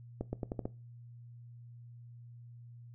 accelerating click train, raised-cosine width 2 ms, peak -22 dBFS, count 6, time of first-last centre 0.21-0.655 s, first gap 120 ms, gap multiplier 0.85, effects noise-tail reverb RT60 0.3 s tail -19 dB re dry + added 119 Hz sine -49 dBFS peak until 2.94 s

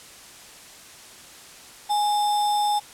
sine tone with sample-and-hold, 830.6 Hz, G#5, in tune, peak -19 dBFS, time 1.89-2.8 s, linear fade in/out 20 ms, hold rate 4410 Hz, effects white hiss -45 dBFS RMS until 2.93 s + low-pass 10000 Hz 12 dB/octave

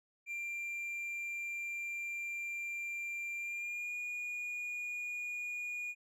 triangle tone with pitch glide, 2375 to 2442 Hz, D7 to D#7, +19 to -33 cents, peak -36 dBFS, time 0.26-5.95 s, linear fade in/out 50 ms, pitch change +48 cents, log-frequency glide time 3.37-3.96 s, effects none

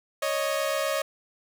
sawtooth tone pair together, 554.4 / 622.3 Hz, C#5 / D#5, 0 / 0 cents, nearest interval major second, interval 200 cents, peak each -24 dBFS, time 0.22-1.02 s, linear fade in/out 5 ms, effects none

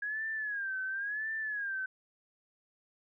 sine tone with vibrato, 1648 Hz, G#6, 14 cents flat, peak -33 dBFS, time 0.02-1.86 s, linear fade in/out 5 ms, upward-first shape sine, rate 0.95 Hz, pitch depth 130 cents each way, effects none

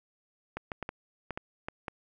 clicks, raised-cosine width 0.5 ms, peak -20 dBFS, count 8, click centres 0.57 / 0.718 / 0.827 / 0.891 / 1.307 / 1.375 / 1.685 / 1.882 s, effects none

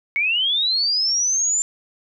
sine linear sweep, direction up, 2179 to 7230 Hz, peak -17 dBFS, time 0.16-1.62 s, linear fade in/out 0 ms, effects none

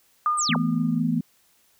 sine tone with exponential decay, 1215 Hz, D#6, 42 cents flat, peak -17 dBFS, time 0.26-1 s, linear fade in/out 1 ms, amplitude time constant 160 ms
sine linear sweep, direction down, 8920 to 100.8 Hz, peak -22 dBFS, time 0.37-0.57 s, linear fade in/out 20 ms
sine chord, E suspended fourth, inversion none, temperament equal with one note detuned, 164.81 / 220 / 244.8 Hz, E3 / A3 / B3, 0 / 0 / -15 cents, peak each -25 / -26 / -24 dBFS, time 0.49-1.21 s, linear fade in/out 5 ms
effects white hiss -62 dBFS RMS until 1.79 s

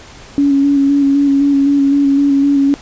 sine tone with vibrato, 280.1 Hz, C#4, 18 cents sharp, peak -8 dBFS, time 0.38-2.74 s, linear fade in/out 0 ms, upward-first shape square, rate 3.9 Hz, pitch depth 20 cents each way, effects pink hiss -37 dBFS RMS until 2.81 s + resampled to 16000 Hz

